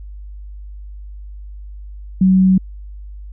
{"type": "tone", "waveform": "sine", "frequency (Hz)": 187.9, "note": "F#3", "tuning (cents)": 27, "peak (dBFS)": -8, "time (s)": [2.21, 2.58], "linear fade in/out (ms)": 5, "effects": ["added 50 Hz sine -30 dBFS peak until 3.32 s"]}